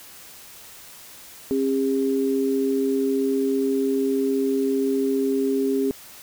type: tone pair together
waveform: sine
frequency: 269.1 / 404.1 Hz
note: C4 / G#4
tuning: +49 / -47 cents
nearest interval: perfect fifth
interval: 704 cents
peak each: -22 dBFS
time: 1.51-5.91 s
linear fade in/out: 0 ms
effects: white hiss -44 dBFS RMS until 6.22 s